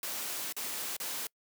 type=noise with dropouts; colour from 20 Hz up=white; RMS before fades=-37 dBFS; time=0.03-1.27 s; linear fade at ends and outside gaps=2 ms; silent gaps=0.525-0.565 / 0.967-1 s; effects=noise-tail reverb RT60 0.1 s tail -26 dB re dry + high-pass 200 Hz 12 dB/octave